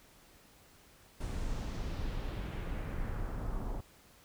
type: noise with low-pass filter sweep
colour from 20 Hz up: brown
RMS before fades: -37 dBFS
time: 1.2-3.81 s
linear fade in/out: 10 ms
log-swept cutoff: 9800 to 910 Hz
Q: 1.4
effects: pink hiss -61 dBFS RMS until 4.24 s